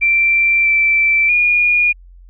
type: tone with pitch steps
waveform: sine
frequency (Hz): 2351 / 2333 / 2434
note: D7 / D7 / D#7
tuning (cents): +1 / -12 / -39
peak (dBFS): -10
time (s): 0.01-1.93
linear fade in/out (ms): 20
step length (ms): 640
effects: added 44 Hz sine -38 dBFS peak until 2.29 s